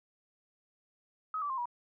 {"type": "tone with pitch steps", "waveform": "sine", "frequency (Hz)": [1271, 1158.8, 1056.5, 963.2], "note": ["D#6", "D6", "C6", "B5"], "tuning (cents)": [36, -24, 16, -44], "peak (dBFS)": -32, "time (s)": [1.34, 1.656], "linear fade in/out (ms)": 2, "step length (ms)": 79, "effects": []}